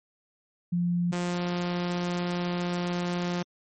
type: tone pair in turn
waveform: sine / sawtooth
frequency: 174.61 / 176.23 Hz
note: F3 / F3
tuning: 0 / +16 cents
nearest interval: unison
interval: 16 cents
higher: second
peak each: -23 dBFS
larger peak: neither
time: 0.72-1.12 / 1.12-3.43 s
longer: second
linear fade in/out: 10 ms
effects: MP3 32 kbps